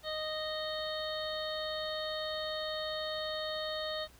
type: harmonic tone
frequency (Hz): 620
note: D#5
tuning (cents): -6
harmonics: 1 / 2 / 3 / 5 / 6 / 7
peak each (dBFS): -37 / -44 / -44 / -45 / -42 / -44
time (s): 0.03-4.08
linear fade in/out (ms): 50
effects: added 60 Hz sine -60 dBFS peak until 4.19 s + pink hiss -60 dBFS RMS until 4.19 s